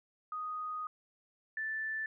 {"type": "tone pair in turn", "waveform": "sine", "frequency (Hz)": [1244.5, 1760], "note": ["D#6", "A6"], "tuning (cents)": [0, 0], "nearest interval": "tritone", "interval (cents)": 600, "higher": "second", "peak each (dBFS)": [-36, -34], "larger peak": "second", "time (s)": [[0.32, 0.87], [1.57, 2.06]], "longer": "first", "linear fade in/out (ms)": 2, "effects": []}